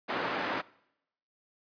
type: band-pass noise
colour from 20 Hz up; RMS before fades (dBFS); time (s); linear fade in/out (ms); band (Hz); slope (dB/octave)
white; -33; 0.08-0.62; 20; 220 to 1500; 12
effects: noise-tail reverb RT60 0.8 s tail -22 dB re dry + resampled to 11025 Hz